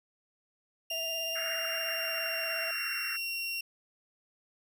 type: tone with pitch glide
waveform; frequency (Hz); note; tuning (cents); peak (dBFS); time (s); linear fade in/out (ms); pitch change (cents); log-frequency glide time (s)
30% pulse; 2794 to 2744; F7 to F7; 0 to -31; -30; 0.9-3.61; 5; -31; 1.54-3.12
type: tone with vibrato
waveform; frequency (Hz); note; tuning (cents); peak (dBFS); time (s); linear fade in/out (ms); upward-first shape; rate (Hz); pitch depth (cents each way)
triangle; 655; E5; -11; -37; 0.91-2.71; 2; sine; 17; 25
type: band-pass noise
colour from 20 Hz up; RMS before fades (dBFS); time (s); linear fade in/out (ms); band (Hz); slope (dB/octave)
pink; -40; 1.35-3.17; 10; 1300 to 2200; 96
effects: none